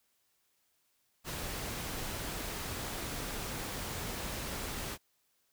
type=noise; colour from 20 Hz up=pink; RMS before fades=-39 dBFS; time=1.24-4.98 s; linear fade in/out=50 ms; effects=white hiss -75 dBFS RMS until 5.52 s